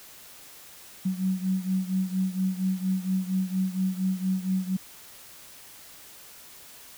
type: beating tone pair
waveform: sine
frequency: 186.4 / 190.7 Hz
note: F#3 / G3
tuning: +13 / -47 cents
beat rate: 4.3 Hz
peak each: -26 / -29 dBFS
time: 1.05-4.77 s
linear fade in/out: 10 ms
effects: white hiss -48 dBFS RMS until 6.97 s